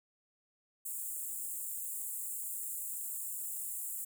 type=high-pass noise; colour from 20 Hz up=pink; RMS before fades=-40 dBFS; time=0.85-4.05 s; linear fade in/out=10 ms; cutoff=7300 Hz; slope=96 dB/octave; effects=none